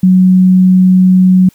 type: tone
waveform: sine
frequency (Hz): 185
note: F#3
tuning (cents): 0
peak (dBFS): -3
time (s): 0.03-1.49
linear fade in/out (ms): 5
effects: white hiss -48 dBFS RMS until 1.54 s